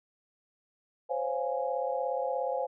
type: chord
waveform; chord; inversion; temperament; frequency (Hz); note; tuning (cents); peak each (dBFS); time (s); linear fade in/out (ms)
sine; Db major seventh; third; equal with one note detuned; 517.5 / 554.4 / 698.5 / 830.6; C5 / Db5 / F5 / Ab5; -19 / 0 / 0 / 0; -32 / -35 / -36 / -35; 1.09-2.67; 20
effects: none